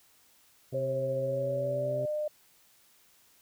harmonic tone, 130.81 Hz, C3, in tune, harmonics 1 / 2 / 3 / 4 / 5, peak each -36 / -44 / -41 / -46 / -48 dBFS, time 0.72-2.06 s, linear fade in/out 10 ms
sine tone with pitch glide, 538 to 603.9 Hz, C5 to D5, +48 to +48 cents, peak -29 dBFS, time 0.74-2.28 s, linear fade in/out 5 ms, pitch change +200 cents, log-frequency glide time 1.21-2.08 s
effects white hiss -63 dBFS RMS until 3.41 s

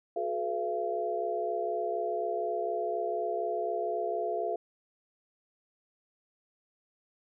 sine tone cluster, 364.8 / 428.9 / 495.8 / 682 Hz, F#4 / A4 / B4 / F5, -24 / -44 / +7 / -41 cents, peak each -37 / -34 / -39 / -32 dBFS, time 0.16-4.56 s, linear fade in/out 5 ms, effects none

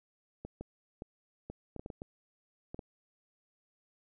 clicks, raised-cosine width 2 ms, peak -28 dBFS, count 11, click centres 0.45 / 0.61 / 1.021 / 1.5 / 1.763 / 1.795 / 1.861 / 1.902 / 2.019 / 2.745 / 2.792 s, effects none

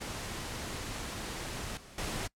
pink noise with level steps, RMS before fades -39 / -52 / -36 dBFS, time 0-2.28 s, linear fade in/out 20 ms, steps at 1.77 / 1.98 s, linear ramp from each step 2 ms, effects noise-tail reverb RT60 0.1 s tail -22 dB re dry + low-pass 10000 Hz 12 dB/octave

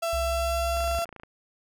35% pulse tone with pitch glide, 669 to 677.9 Hz, E5 to E5, +25 to +48 cents, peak -24 dBFS, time 0.02-1.05 s, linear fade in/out 10 ms, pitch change +23 cents, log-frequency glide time 0.24-0.68 s
sine tone, 65.41 Hz, C2, in tune, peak -29 dBFS, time 0.13-0.99 s, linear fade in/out 0 ms
click train, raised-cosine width 0.5 ms, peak -28 dBFS, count 14, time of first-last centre 0.77-1.234 s, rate 28 Hz
effects none

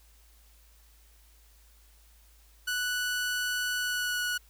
sawtooth tone with pitch glide, 1480 to 1467.2 Hz, F#6 to F#6, 0 to -15 cents, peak -25 dBFS, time 2.67-4.38 s, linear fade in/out 10 ms, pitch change -15 cents, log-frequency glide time 3.78-4.22 s, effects added 54 Hz sine -57 dBFS peak until 4.49 s + white hiss -63 dBFS RMS until 4.49 s

